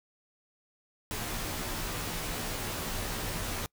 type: noise with comb filter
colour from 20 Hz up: pink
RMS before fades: -35 dBFS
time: 1.11-3.66 s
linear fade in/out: 0 ms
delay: 15 ms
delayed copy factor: -1
effects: noise-tail reverb RT60 0.1 s tail -25 dB re dry